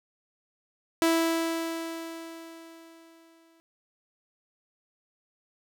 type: tone with exponential decay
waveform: sawtooth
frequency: 329.3 Hz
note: E4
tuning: 2 cents flat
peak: -16 dBFS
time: 1.02-3.6 s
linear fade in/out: 0 ms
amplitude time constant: 560 ms
effects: none